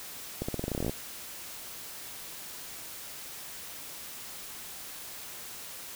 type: accelerating click train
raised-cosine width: 2 ms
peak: -18 dBFS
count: 15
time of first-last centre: 0.42-0.895 s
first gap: 65 ms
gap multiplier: 0.89
effects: white hiss -43 dBFS RMS until 5.95 s